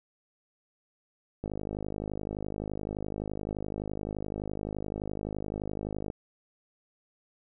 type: click train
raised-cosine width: 2 ms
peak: -21 dBFS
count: 242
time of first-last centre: 1.44-6.102 s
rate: 51.7 Hz
effects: none